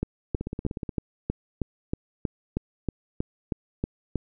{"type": "two click trains", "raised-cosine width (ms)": 3, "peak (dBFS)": [-18, -13], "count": [10, 14], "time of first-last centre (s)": [[0.35, 0.892], [0.03, 4.157]], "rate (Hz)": [16.6, 3.15], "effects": []}